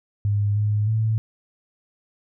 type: tone with pitch steps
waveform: sine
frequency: 102.6 / 105 / 110.4 Hz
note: G#2 / G#2 / A2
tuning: -21 / +19 / +6 cents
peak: -18 dBFS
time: 0.25-1.18 s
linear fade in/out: 0 ms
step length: 310 ms
effects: none